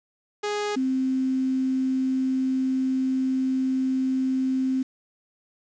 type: tone pair in turn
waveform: sawtooth / sine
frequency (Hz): 415.1 / 261.5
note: G#4 / C4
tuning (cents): -1 / -1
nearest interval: minor sixth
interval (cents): 800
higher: first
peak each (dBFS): -21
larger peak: neither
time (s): 0.43-0.76 / 0.76-4.83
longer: second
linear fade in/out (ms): 10
effects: resampled to 16000 Hz + 8-bit